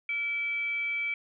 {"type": "tone with frequency modulation", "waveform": "sine", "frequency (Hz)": 2309, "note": "D7", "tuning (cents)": -30, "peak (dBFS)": -28, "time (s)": [0.09, 1.14], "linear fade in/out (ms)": 2, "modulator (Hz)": 913, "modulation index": 0.2, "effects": []}